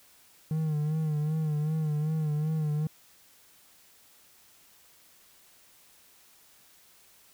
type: tone with vibrato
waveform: triangle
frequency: 153.7 Hz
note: D#3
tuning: 21 cents flat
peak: -24 dBFS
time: 0.51-2.87 s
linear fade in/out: 2 ms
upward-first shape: sine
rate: 2.6 Hz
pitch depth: 56 cents each way
effects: white hiss -59 dBFS RMS until 7.33 s